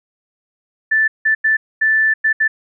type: tone bursts at uneven times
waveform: sine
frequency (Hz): 1760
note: A6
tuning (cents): 0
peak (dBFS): -11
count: 6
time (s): 0.91-1.08 / 1.25-1.35 / 1.44-1.57 / 1.81-2.14 / 2.24-2.33 / 2.4-2.48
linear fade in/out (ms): 10
effects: none